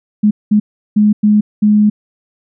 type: tone bursts at uneven times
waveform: sine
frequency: 210 Hz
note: G#3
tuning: 19 cents sharp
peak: -6 dBFS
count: 5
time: 0.23-0.31 / 0.51-0.6 / 0.96-1.13 / 1.23-1.41 / 1.62-1.9 s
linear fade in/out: 10 ms
effects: none